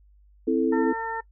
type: chord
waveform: sine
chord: A minor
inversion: first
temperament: equal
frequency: 261.6 / 329.6 / 440 Hz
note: C4 / E4 / A4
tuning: 0 / 0 / 0 cents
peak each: -24 dBFS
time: 0.47-0.93 s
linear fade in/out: 10 ms
type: harmonic tone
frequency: 451.9 Hz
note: A4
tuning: 46 cents sharp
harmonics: 1 / 2 / 3 / 4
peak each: -35 / -29 / -38 / -35 dBFS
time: 0.72-1.21 s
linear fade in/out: 10 ms
effects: noise-tail reverb RT60 0.1 s tail -22 dB re dry + added 50 Hz sine -53 dBFS peak until 1.31 s